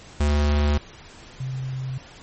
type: tone pair in turn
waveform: square / sine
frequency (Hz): 73.42 / 130.9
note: D2 / C3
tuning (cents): 0 / +1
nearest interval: minor seventh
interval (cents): 1001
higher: second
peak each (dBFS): -18 / -26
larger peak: first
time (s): 0.2-0.78 / 1.4-1.98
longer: neither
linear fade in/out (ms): 5
effects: pink hiss -45 dBFS RMS until 2.22 s + MP3 32 kbps